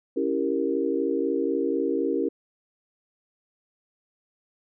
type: chord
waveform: sine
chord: C# diminished seventh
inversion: none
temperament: equal with one note detuned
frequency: 277.2 / 329.6 / 393.6 / 466.2 Hz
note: C#4 / E4 / G4 / Bb4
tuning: 0 / 0 / +7 / 0 cents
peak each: -28 dBFS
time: 0.16-2.29 s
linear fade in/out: 10 ms
effects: none